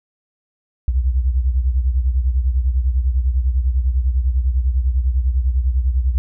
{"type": "beating tone pair", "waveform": "sine", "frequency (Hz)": [61.74, 71.74], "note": ["B1", "D2"], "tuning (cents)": [0, -40], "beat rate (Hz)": 10, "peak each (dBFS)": [-15, -21], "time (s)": [0.88, 6.18], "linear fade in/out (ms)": 0, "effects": []}